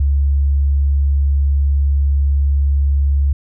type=tone; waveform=sine; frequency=70.1 Hz; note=C#2; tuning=20 cents sharp; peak=-11 dBFS; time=0-3.33 s; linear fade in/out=5 ms; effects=none